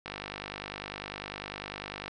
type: click train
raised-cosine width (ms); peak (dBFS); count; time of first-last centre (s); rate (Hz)
0.3; -20; 102; 0.06-2.08; 50
effects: none